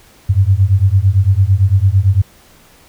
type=beating tone pair; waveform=sine; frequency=92.5 / 101.4 Hz; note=F#2 / G#2; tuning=0 / -41 cents; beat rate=8.9 Hz; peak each=-11 dBFS; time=0.29-2.22 s; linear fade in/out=10 ms; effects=pink hiss -46 dBFS RMS until 2.88 s

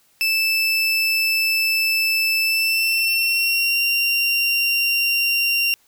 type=tone with pitch glide; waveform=30% pulse; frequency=2637 to 2765 Hz; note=E7 to F7; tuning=0 to -18 cents; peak=-14 dBFS; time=0.21-5.74 s; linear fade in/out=0 ms; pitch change=+82 cents; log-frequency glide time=2.43-3.81 s; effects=white hiss -59 dBFS RMS until 5.87 s

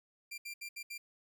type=tone bursts at uneven times; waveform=sawtooth; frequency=2374 Hz; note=D7; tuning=18 cents sharp; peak=-38 dBFS; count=5; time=0.31-0.38 / 0.45-0.54 / 0.61-0.69 / 0.76-0.83 / 0.9-0.98 s; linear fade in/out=10 ms; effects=none

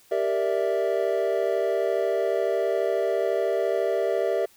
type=chord; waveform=triangle; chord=E half-diminished seventh; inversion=first; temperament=equal; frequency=392 / 466.2 / 587.3 / 659.3 Hz; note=G4 / Bb4 / D5 / E5; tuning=0 / 0 / 0 / 0 cents; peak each=-25 / -26 / -26 / -25 dBFS; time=0.11-4.46 s; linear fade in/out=10 ms; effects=white hiss -57 dBFS RMS until 4.56 s

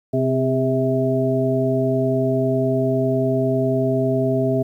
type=harmonic tone with a mistuned harmonic; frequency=130 Hz; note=C3; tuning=11 cents flat; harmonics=1 / 2 / 3 / 5; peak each=-22 / -22 / -22 / -22 dBFS; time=0.13-4.63 s; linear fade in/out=10 ms; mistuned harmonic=3; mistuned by=+52 cents; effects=9-bit

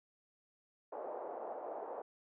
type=band-pass noise; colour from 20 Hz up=pink; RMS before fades=-44 dBFS; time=0.92-2.02 s; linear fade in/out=5 ms; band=480 to 810 Hz; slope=24 dB/octave; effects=none

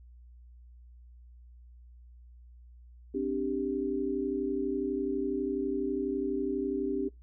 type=chord; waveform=sine; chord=C suspended second; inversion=none; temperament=equal; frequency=261.6 / 293.7 / 392 Hz; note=C4 / D4 / G4; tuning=0 / 0 / 0 cents; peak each=-34 / -33 / -32 dBFS; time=3.14-7.09 s; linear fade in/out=10 ms; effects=noise-tail reverb RT60 0.2 s tail -24 dB re dry + added 60 Hz sine -50 dBFS peak until 7.22 s

